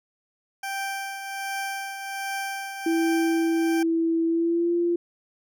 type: tone with tremolo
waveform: 20% pulse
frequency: 784 Hz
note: G5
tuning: in tune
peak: -22 dBFS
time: 0.63-3.83 s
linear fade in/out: 5 ms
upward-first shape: triangle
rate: 1.3 Hz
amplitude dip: 55%
type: tone with pitch glide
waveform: sine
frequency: 329.6 to 344.6 Hz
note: E4 to F4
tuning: 0 to -23 cents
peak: -20 dBFS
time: 2.86-4.96 s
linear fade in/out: 5 ms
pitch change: +77 cents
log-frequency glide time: 4.26-4.73 s
effects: none